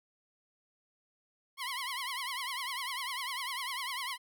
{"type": "tone with vibrato", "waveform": "15% pulse", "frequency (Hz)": 1040, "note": "C6", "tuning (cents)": -11, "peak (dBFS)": -29, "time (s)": [1.57, 4.18], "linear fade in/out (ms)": 50, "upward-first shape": "triangle", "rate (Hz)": 10, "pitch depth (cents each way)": 160, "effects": []}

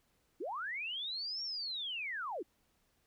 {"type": "linear two-way sweep", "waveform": "sine", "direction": "up then down", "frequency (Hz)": [280, 5588, 280], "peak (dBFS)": -37, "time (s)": [0.4, 2.43], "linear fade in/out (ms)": 10, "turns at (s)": 1.43, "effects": ["pink hiss -75 dBFS RMS until 3.06 s"]}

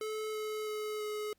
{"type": "tone with pitch steps", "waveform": "square", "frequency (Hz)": [432.7, 429.5, 426.3, 423.1], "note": ["A4", "A4", "G#4", "G#4"], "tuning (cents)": [-29, -42, 45, 32], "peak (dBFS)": -36, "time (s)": [0.01, 1.33], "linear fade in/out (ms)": 2, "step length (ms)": 330, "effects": ["pink hiss -75 dBFS RMS until 1.38 s", "Opus 48 kbps"]}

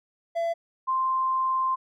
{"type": "tone pair in turn", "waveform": ["triangle", "sine"], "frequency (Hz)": [673, 1046.3], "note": ["E5", "C6"], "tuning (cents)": [36, 0], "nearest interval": "minor sixth", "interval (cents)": 764, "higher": "second", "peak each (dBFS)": -22, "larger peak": "neither", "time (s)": [[0.35, 0.54], [0.87, 1.76]], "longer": "second", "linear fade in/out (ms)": 20, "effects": []}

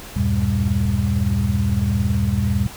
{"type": "tone cluster", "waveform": "sine", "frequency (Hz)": [79.3, 97.2, 118.8, 199.5], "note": ["D#2", "G2", "A#2", "G3"], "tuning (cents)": [33, -14, 33, 31], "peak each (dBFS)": -22, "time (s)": [0.16, 2.67], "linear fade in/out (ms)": 5, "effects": ["pink hiss -37 dBFS RMS until 2.76 s"]}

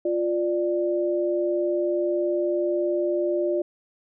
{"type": "tone pair together", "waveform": "sine", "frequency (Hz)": [350, 591.6], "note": ["F4", "D5"], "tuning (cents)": [4, 13], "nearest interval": "major sixth", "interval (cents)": 909, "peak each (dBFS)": [-23, -25], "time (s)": [0.05, 3.62], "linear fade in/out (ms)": 5, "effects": []}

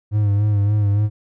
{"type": "tone with vibrato", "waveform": "triangle", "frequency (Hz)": 103.2, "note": "G#2", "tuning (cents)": -10, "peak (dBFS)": -12, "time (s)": [0.11, 1.1], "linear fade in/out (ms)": 50, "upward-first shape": "sine", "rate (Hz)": 3.5, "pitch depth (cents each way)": 46, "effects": []}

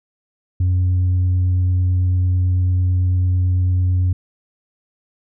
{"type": "tone with tanh clipping", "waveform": "sine", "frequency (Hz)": 90.9, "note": "F#2", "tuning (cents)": -30, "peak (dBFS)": -14, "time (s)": [0.6, 4.13], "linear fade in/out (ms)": 5, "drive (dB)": 1, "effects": []}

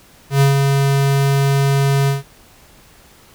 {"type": "tone with ADSR envelope", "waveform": "square", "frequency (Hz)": 138.5, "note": "C#3", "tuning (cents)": -1, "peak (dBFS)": -9, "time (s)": [0.3, 2.23], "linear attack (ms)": 110, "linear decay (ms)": 130, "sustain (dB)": -4, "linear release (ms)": 150, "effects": ["pink hiss -47 dBFS RMS until 3.34 s"]}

